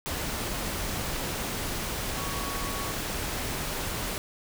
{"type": "tone in noise", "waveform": "sine", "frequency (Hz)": 1118, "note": "C#6", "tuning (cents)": 14, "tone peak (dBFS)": -38, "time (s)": [2.18, 2.92], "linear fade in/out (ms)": 0, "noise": "pink", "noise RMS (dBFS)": -32, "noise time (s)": [0.06, 4.18], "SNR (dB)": -9, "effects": []}